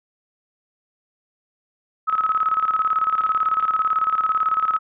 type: tone with tremolo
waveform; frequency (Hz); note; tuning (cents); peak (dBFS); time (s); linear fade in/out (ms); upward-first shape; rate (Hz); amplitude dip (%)
sine; 1285; E6; -45; -15; 2.07-4.79; 20; square; 18; 65
type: clicks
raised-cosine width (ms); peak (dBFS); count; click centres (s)
0.2; -23; 8; 3.187 / 3.217 / 3.271 / 3.348 / 3.454 / 3.537 / 3.605 / 3.643
effects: resampled to 8000 Hz